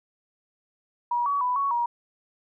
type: tone with pitch steps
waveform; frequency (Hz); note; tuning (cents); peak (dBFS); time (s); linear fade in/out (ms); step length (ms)
sine; 960 / 1132 / 993 / 1115 / 951; B5 / C#6 / B5 / C#6 / A#5; -49 / +36 / +9 / +10 / +34; -22; 1.11-1.86; 5; 150
effects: none